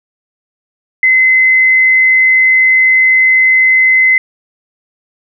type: tone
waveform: sine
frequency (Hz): 2048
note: C7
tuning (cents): -38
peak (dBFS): -5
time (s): 1.03-4.18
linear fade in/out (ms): 2
effects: none